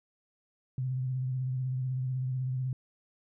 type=tone with vibrato; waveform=sine; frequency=129 Hz; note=C3; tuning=24 cents flat; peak=-29 dBFS; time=0.78-2.73 s; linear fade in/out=2 ms; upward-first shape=triangle; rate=16 Hz; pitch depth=46 cents each way; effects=none